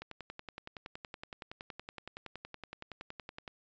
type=click train; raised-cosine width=0.3 ms; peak=-27 dBFS; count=38; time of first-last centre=0.02-3.478 s; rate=10.7 Hz; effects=resampled to 16000 Hz